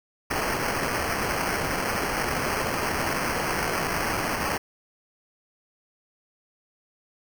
violet noise with sample-and-hold, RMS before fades -27 dBFS, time 0.3-4.58 s, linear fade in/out 10 ms, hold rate 3675 Hz, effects none

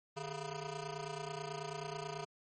15% pulse ring-modulated tone, 277.2 Hz, C#4, in tune, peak -31 dBFS, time 0.16-2.25 s, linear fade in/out 10 ms, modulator 124 Hz, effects MP3 32 kbps

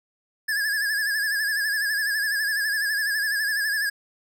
square tone with vibrato, 1692 Hz, G#6, 32 cents sharp, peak -23 dBFS, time 0.48-3.9 s, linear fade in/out 10 ms, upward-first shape sine, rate 12 Hz, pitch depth 76 cents each way, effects none

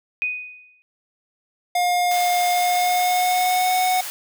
sine tone with exponential decay, 2489 Hz, D#7, in tune, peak -18 dBFS, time 0.22-0.82 s, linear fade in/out 0 ms, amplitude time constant 130 ms
square tone with pitch glide, 712 to 737.5 Hz, F5 to F#5, +33 to -6 cents, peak -18 dBFS, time 1.75-4.01 s, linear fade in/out 5 ms, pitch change +61 cents, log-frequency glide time 2.5-3.75 s
white high-pass noise, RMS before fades -31 dBFS, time 2.11-4.1 s, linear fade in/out 0 ms, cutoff 560 Hz, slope 24 dB/octave
effects none

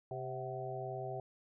harmonic tone with a mistuned harmonic, 130.81 Hz, C3, in tune, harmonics 1 / 3 / 4 / 5 / 6, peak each -44 / -44 / -49 / -44 / -45 dBFS, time 0.11-1.2 s, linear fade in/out 2 ms, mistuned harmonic 6, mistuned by -75 cents, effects none

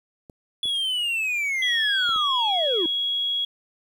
clicks, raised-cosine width 2 ms, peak -30 dBFS, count 4, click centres 0.298 / 0.656 / 2.092 / 2.161 s
triangle linear sweep, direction down, 3427 to 308.9 Hz, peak -21 dBFS, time 0.63-2.86 s, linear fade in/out 2 ms
sine tone, 3322 Hz, G#7, in tune, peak -22 dBFS, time 1.62-3.45 s, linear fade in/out 5 ms
effects 9-bit

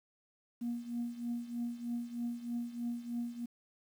sine tone with tremolo, 237.8 Hz, A#3, 35 cents sharp, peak -31 dBFS, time 0.61-3.46 s, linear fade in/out 10 ms, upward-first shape triangle, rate 3.2 Hz, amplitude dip 85%, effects tanh soft clip ceiling -30 dBFS + 10-bit

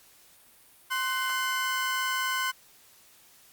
30% pulse tone pair together, 1046 / 1507.7 Hz, C6 / F#6, -1 / +32 cents, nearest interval tritone, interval 633 cents, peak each -27 dBFS, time 0.9-2.52 s, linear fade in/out 20 ms, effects white hiss -57 dBFS RMS until 3.52 s + Opus 48 kbps

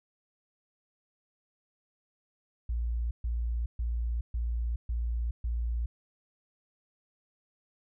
sine tone bursts, 58.27 Hz, A#1, in tune, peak -28 dBFS, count 6, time 2.69-5.86 s, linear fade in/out 5 ms, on 420 ms, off 130 ms, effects none

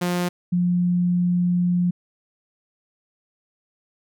sawtooth / sine tone pair in turn, 177.1 / 177.1 Hz, F3 / F3, +24 / +24 cents, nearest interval unison, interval 0 cents, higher neither, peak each -17 dBFS, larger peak neither, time 0.01-0.29 / 0.52-1.91 s, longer second, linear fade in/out 10 ms, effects none

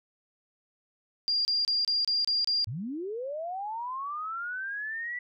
sine tone bursts, 4792 Hz, D8, 34 cents sharp, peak -24 dBFS, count 7, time 1.28-2.644 s, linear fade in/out 0 ms, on 170 ms, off 29 ms
sine linear sweep, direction up, 92.2 to 1975.5 Hz, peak -32 dBFS, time 2.67-5.19 s, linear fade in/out 5 ms
effects none

